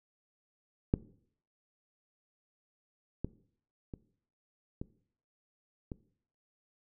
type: clicks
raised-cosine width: 3 ms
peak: -12 / -20 / -28 / -25 / -26 dBFS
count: 5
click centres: 0.939 / 3.246 / 3.938 / 4.815 / 5.918 s
effects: noise-tail reverb RT60 0.6 s tail -19 dB re dry